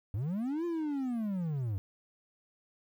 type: linear two-way sweep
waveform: triangle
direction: up then down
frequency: 91 to 350 to 91 Hz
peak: -29 dBFS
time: 0.14-1.78 s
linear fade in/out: 0 ms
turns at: 0.65 s
effects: 11-bit